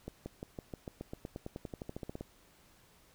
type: accelerating click train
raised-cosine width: 2 ms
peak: -27 dBFS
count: 21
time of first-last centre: 0.08-2.21 s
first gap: 180 ms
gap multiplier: 0.94
effects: pink hiss -64 dBFS RMS until 3.14 s